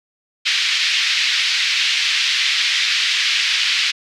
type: band-pass noise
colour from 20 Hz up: pink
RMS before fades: -18 dBFS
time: 0.45-3.92 s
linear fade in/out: 20 ms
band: 2100 to 4800 Hz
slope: 24 dB/octave
effects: none